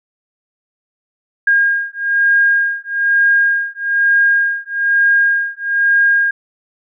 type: beating tone pair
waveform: sine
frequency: 1620 / 1621.1 Hz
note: G#6 / G#6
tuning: -43 / -42 cents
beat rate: 1.1 Hz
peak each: -14 dBFS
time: 1.47-6.31 s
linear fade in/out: 5 ms
effects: none